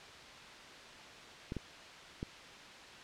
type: clicks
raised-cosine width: 3 ms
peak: -25 dBFS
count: 3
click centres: 1.521 / 1.567 / 2.229 s
effects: white hiss -51 dBFS RMS until 3.03 s + low-pass 4000 Hz 12 dB/octave